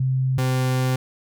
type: tone pair in turn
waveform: sine / 40% pulse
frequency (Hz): 130.81 / 128.79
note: C3 / C3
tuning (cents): 0 / -27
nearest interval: unison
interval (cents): 27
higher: first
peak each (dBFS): -18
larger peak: neither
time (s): 0-0.38 / 0.38-0.96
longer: second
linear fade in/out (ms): 5
effects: none